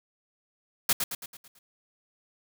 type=noise with echo; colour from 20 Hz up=white; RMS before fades=-22 dBFS; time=0.89-0.93 s; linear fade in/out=5 ms; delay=110 ms; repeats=6; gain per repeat=-6 dB; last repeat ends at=1.59 s; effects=none